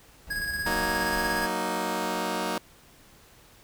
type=noise; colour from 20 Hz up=brown; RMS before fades=-40 dBFS; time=0.27-1.46 s; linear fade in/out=0 ms
type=tone with tremolo; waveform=square; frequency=1654 Hz; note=G#6; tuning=8 cents flat; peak=-28 dBFS; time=0.3-1.47 s; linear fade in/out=10 ms; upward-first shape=square; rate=17 Hz; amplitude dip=35%
type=chord; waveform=10% pulse; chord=D# minor; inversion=first; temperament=just; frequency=186.68 / 233.3 / 311.1 Hz; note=F#3 / A#3 / D#4; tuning=+16 / +2 / 0 cents; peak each=-24 dBFS; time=0.66-2.58 s; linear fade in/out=2 ms
effects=pink hiss -55 dBFS RMS until 3.63 s